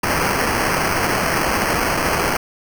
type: noise with sample-and-hold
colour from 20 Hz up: white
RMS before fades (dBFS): -19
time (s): 0.03-2.37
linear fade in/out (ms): 5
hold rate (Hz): 3675
effects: none